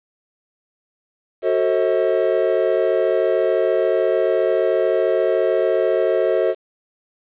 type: chord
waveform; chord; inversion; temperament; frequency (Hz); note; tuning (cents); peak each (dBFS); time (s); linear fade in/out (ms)
triangle; F# diminished seventh; none; just; 370 / 444 / 532.8 / 639.4; F#4 / A4 / C5 / Eb5; 0 / +16 / +31 / +47; -19; 1.42-6.55; 50
effects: resampled to 8000 Hz + 8-bit

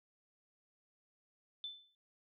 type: tone with exponential decay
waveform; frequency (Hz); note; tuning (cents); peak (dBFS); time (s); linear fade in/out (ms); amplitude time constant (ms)
sine; 3523; A7; +1; -38; 1.64-1.95; 1; 67
effects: none

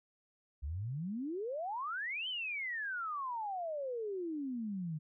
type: exponential two-way sweep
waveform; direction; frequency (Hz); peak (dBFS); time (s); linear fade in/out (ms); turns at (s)
sine; up then down; 65.2 to 3136 to 149; -36; 0.62-4.99; 20; 2.28
effects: none

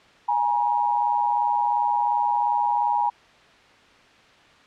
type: tone pair together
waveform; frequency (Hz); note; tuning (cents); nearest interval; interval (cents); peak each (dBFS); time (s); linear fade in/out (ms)
sine; 830 / 952.8; G#5 / A#5; -1 / +38; major second; 239; -22; 0.28-3.1; 10
effects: white hiss -52 dBFS RMS until 4.66 s + low-pass 3000 Hz 12 dB/octave

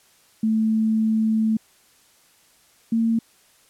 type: tone pair in turn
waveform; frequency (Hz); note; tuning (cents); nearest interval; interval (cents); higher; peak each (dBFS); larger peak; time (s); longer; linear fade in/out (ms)
sine; 220 / 227.4; A3 / A#3; 0 / -43; minor second; 57; second; -17 / -17; neither; 0.43-1.57 / 2.92-3.19; first; 5
effects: white hiss -57 dBFS RMS until 3.69 s + low-pass 12000 Hz 12 dB/octave

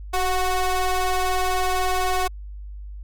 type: ring-modulated tone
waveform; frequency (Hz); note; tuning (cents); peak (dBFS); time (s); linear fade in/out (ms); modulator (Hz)
30% pulse; 370; F#4; 0; -14; 0.13-2.28; 10; 362
effects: added 50 Hz sine -33 dBFS peak until 3.03 s

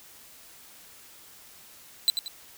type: tone with echo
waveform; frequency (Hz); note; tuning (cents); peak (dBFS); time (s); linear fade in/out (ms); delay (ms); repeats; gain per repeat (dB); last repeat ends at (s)
40% pulse; 4005; B7; +23; -16; 2.08-2.1; 0; 90; 2; -8; 2.28
effects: white hiss -51 dBFS RMS until 2.57 s

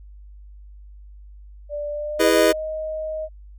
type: tone with pitch glide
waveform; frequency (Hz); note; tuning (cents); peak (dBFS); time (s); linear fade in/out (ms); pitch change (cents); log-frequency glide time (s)
sine; 587.3 to 625.8; D5 to D#5; 0 to +10; -25; 1.69-3.29; 50; +110; 1.89-2.61
type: chord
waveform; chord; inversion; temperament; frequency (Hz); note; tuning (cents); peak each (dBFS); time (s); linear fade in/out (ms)
square; E major seventh; none; just; 329.6 / 412 / 494.4 / 618.1; E4 / G#4 / B4 / D#5; 0 / -14 / +2 / -12; -21; 2.19-2.53; 20
effects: added 50 Hz sine -40 dBFS peak until 3.58 s

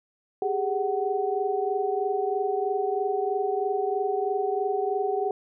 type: tone cluster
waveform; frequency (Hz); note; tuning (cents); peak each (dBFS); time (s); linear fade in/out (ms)
sine; 394.2 / 417.3 / 750; G4 / G#4 / F#5; +10 / +8 / +23; -28; 0.42-5.31; 2
effects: none

